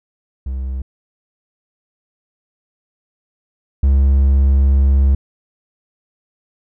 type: tone pair in turn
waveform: triangle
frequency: 65.41 / 68.22 Hz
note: C2 / C#2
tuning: 0 / -27 cents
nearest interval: minor second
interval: 73 cents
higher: second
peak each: -18 / -7 dBFS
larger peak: second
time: 0.46-0.82 / 3.83-5.15 s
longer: second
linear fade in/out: 5 ms
effects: none